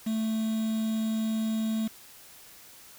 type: tone with quantisation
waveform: triangle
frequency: 220.8 Hz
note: A3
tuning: 6 cents sharp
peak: -24 dBFS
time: 0.06-1.88 s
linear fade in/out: 10 ms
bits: 7
effects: white hiss -51 dBFS RMS until 2.98 s